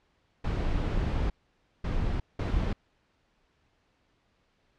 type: noise bursts at uneven times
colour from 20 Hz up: brown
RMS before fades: -28 dBFS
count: 3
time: 0.44-1.3 / 1.84-2.2 / 2.39-2.73 s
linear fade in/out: 5 ms
effects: pink hiss -70 dBFS RMS until 4.78 s + low-pass 4000 Hz 12 dB/octave

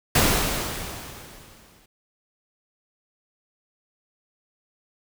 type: noise with exponential decay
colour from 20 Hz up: pink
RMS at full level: -17 dBFS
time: 0.15-1.86 s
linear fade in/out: 5 ms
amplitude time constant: 370 ms
effects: none

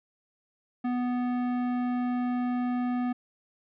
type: tone with tanh clipping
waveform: sine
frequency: 246.9 Hz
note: B3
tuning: in tune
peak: -28 dBFS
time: 0.84-3.13 s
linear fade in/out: 10 ms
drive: 15 dB
effects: none

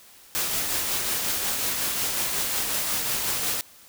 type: noise with tremolo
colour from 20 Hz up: white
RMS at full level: -25 dBFS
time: 0.35-3.61 s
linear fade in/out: 0 ms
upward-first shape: triangle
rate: 5.5 Hz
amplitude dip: 35%
effects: white hiss -51 dBFS RMS until 3.88 s

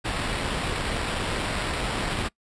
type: noise with sample-and-hold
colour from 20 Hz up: pink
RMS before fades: -28 dBFS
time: 0.04-2.29 s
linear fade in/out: 20 ms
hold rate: 6300 Hz
effects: noise-tail reverb RT60 0.1 s tail -23 dB re dry + resampled to 22050 Hz

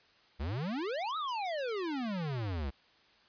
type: exponential two-way sweep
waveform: square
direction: up then down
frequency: 63.5 to 1313 to 63.5 Hz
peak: -34 dBFS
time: 0.39-2.71 s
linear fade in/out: 20 ms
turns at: 1.17 s
effects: white hiss -64 dBFS RMS until 3.28 s + resampled to 11025 Hz

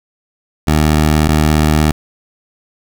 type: tone pair in turn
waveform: 15% pulse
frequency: 76.7 / 76.7 Hz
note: D#2 / D#2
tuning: -24 / -24 cents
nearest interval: unison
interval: 0 cents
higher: neither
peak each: -3 dBFS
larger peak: neither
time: 0.67-1.28 / 1.28-1.92 s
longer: second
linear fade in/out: 10 ms
effects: none

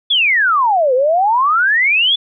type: exponential two-way sweep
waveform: sine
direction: down then up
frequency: 3511 to 490 to 3511 Hz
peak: -10 dBFS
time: 0.1-2.16 s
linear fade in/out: 10 ms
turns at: 0.94 s
effects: none

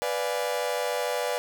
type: chord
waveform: 40% pulse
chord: B diminished seventh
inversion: none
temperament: equal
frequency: 493.9 / 587.3 / 698.5 / 830.6 Hz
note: B4 / D5 / F5 / Ab5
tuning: 0 / 0 / 0 / 0 cents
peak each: -29 / -30 / -34 / -34 dBFS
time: 0.02-1.38 s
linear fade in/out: 0 ms
effects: none

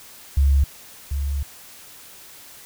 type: tone pair in turn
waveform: sine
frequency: 69.3 / 70.23 Hz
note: C#2 / C#2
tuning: 0 / +23 cents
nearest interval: unison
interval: 23 cents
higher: second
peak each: -13 / -21 dBFS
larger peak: first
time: 0.37-0.64 / 1.11-1.43 s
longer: second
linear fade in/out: 5 ms
effects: white hiss -44 dBFS RMS until 2.65 s

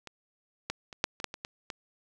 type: clicks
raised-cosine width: 0.2 ms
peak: -25 / -14 / -26 / -7 / -22 / -12 / -22 / -19 / -19 dBFS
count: 9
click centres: 0.073 / 0.7 / 0.928 / 1.041 / 1.201 / 1.243 / 1.341 / 1.449 / 1.702 s
effects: none

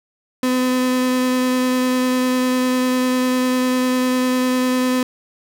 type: tone with vibrato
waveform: 35% pulse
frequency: 253.9 Hz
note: B3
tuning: 48 cents sharp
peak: -14 dBFS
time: 0.43-5.03 s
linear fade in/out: 2 ms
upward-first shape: sine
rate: 10 Hz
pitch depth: 8 cents each way
effects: none

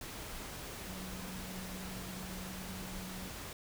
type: tone in noise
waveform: sine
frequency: 186.1 Hz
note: F#3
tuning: 10 cents sharp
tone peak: -45 dBFS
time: 0.87-3.29 s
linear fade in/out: 2 ms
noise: pink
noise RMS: -45 dBFS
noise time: 0.01-3.53 s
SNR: -3 dB
effects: none

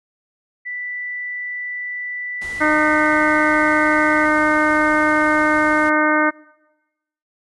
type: tone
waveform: sine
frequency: 1975.5 Hz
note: B6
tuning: in tune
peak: -25 dBFS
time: 0.65-4.26 s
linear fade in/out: 20 ms
type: noise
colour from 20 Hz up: pink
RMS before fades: -37 dBFS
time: 2.41-5.9 s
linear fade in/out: 10 ms
type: harmonic tone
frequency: 305.2 Hz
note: D#4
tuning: 33 cents flat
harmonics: 1 / 2 / 3 / 4 / 5 / 6 / 7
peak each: -19 / -21 / -23 / -21 / -19 / -25 / -24 dBFS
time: 2.6-6.31 s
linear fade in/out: 20 ms
effects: noise-tail reverb RT60 1.0 s tail -22 dB re dry + resampled to 24000 Hz

